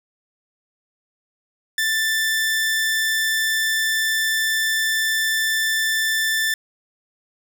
sawtooth tone, 1769 Hz, A6, 9 cents sharp, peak -15 dBFS, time 1.78-6.54 s, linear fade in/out 2 ms, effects none

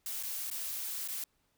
blue noise with dropouts, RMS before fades -38 dBFS, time 0.06-1.24 s, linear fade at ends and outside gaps 2 ms, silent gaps 0.228-0.233 / 0.502-0.512 / 1.077-1.085 s, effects pink hiss -75 dBFS RMS until 1.57 s

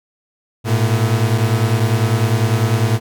40% pulse beating tone pair, 108.1 / 118.1 Hz, A2 / A#2, -30 / +23 cents, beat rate 10 Hz, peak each -15 / -16 dBFS, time 0.64-3 s, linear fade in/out 50 ms, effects none

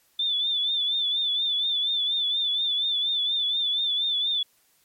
sine tone with vibrato, 3521 Hz, A7, in tune, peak -22 dBFS, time 0.19-4.43 s, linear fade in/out 5 ms, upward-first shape triangle, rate 4.2 Hz, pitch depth 76 cents each way, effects white hiss -64 dBFS RMS until 4.84 s + MP3 64 kbps

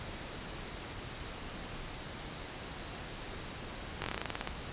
slowing click train, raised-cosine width 0.3 ms, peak -18 dBFS, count 13, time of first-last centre 4.02-4.474 s, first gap 20 ms, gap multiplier 1.11, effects pink hiss -43 dBFS RMS until 4.72 s + resampled to 8000 Hz

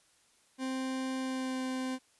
40% pulse tone with pitch glide, 261.6 to 258.9 Hz, C4 to C4, 0 to -18 cents, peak -32 dBFS, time 0.58-1.99 s, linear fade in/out 50 ms, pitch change -18 cents, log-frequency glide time 1.18-1.61 s, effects white hiss -67 dBFS RMS until 2.19 s + resampled to 24000 Hz

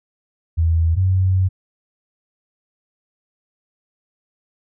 sine tone pair in turn, 82.2 / 93.61 Hz, E2 / F#2, -4 / +21 cents, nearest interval major second, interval 225 cents, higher second, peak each -13 dBFS, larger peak neither, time 0.57-0.96 / 0.96-1.49 s, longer second, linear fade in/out 20 ms, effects none

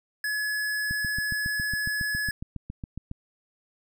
square tone, 1700 Hz, G#6, 40 cents sharp, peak -27 dBFS, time 0.24-2.31 s, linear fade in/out 2 ms
click train, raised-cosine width 5 ms, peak -22 dBFS, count 17, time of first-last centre 0.91-3.114 s, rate 7.26 Hz
effects none

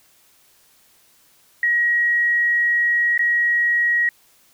sine tone with dropouts, 1900 Hz, A#6, 33 cents sharp, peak -15 dBFS, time 1.63-4.09 s, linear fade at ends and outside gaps 2 ms, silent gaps 3.178-3.192 s, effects white hiss -56 dBFS RMS until 4.53 s

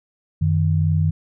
sine tone pair together, 92.5 / 155.56 Hz, F#2 / D#3, 0 / 0 cents, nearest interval major sixth, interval 900 cents, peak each -18 dBFS, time 0.41-1.11 s, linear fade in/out 10 ms, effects none

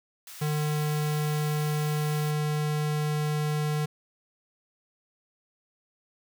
white high-pass noise, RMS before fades -44 dBFS, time 0.27-2.31 s, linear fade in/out 2 ms, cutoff 900 Hz, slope 12 dB/octave
square tone, 150.7 Hz, D3, 45 cents sharp, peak -26 dBFS, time 0.41-3.86 s, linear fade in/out 10 ms
effects none

